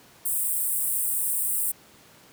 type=high-pass noise; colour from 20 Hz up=pink; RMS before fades=-26 dBFS; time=0.25-1.72 s; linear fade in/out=10 ms; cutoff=8100 Hz; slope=96 dB/octave; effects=pink hiss -53 dBFS RMS until 2.32 s + high-pass 100 Hz 12 dB/octave

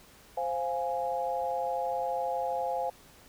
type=chord; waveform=sine; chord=F minor; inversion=second; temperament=equal; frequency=523.3 / 698.5 / 830.6 Hz; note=C5 / F5 / Ab5; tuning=0 / 0 / 0 cents; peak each=-33 dBFS; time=0.37-2.9 s; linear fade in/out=5 ms; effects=pink hiss -56 dBFS RMS until 3.28 s

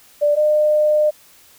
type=tone pair in turn; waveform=sine; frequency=588 / 604.9 Hz; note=D5 / D#5; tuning=+2 / -49 cents; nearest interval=unison; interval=49 cents; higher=second; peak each=-12 dBFS; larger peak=neither; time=0.21-0.36 / 0.36-1.11 s; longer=second; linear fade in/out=20 ms; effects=white hiss -49 dBFS RMS until 1.58 s

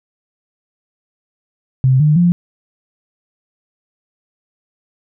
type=tone with pitch steps; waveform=sine; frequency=130.8 / 151.12 / 174.6 Hz; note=C3 / D3 / F3; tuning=0 / +50 / 0 cents; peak=-8 dBFS; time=1.84-2.32 s; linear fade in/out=0 ms; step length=160 ms; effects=none

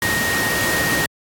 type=tone in noise; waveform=sine; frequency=1864.7 Hz; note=A#6; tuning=in tune; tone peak=-20 dBFS; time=0.02-1.06 s; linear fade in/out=2 ms; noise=pink; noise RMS=-21 dBFS; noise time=0.02-1.06 s; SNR=-2 dB; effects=high-pass 100 Hz 12 dB/octave + AAC 64 kbps

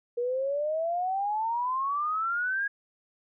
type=exponential sweep; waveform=sine; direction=up; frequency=473.1 to 1658 Hz; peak=-26 dBFS; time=0.17-2.68 s; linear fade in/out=10 ms; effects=none

